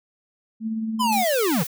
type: tone with tremolo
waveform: sine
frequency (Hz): 221.6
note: A3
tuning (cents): +13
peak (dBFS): -22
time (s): 0.6-1.25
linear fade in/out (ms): 50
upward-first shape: triangle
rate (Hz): 18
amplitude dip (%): 40
type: linear sweep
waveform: square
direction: down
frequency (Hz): 1041 to 130.81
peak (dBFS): -20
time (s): 0.99-1.64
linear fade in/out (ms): 20
type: noise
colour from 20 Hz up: blue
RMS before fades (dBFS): -31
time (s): 1.12-1.67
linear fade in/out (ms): 5
effects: none